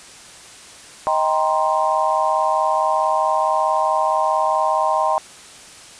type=chord; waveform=sine; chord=C minor seventh; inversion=first; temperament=just; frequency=627.9 / 784.9 / 941.9 / 1046.5 Hz; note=Eb5 / G5 / Bb5 / C6; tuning=+16 / +2 / +18 / 0 cents; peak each=-21 dBFS; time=1.07-5.18 s; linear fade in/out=0 ms; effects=white hiss -41 dBFS RMS until 5.99 s + resampled to 22050 Hz